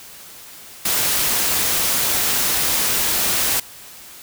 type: noise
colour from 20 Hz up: white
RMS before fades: -19 dBFS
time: 0.85-3.6 s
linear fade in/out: 5 ms
effects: white hiss -40 dBFS RMS until 4.22 s